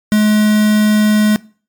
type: tone with quantisation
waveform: triangle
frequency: 212.3 Hz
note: G#3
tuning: 38 cents sharp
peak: -6 dBFS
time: 0.12-1.36 s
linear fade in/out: 0 ms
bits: 3
effects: noise-tail reverb RT60 0.4 s tail -22 dB re dry + MP3 96 kbps